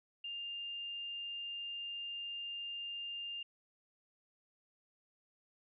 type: tone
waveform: sine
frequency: 2803 Hz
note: F7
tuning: 6 cents sharp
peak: -40 dBFS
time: 0.24-3.43 s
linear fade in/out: 5 ms
effects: none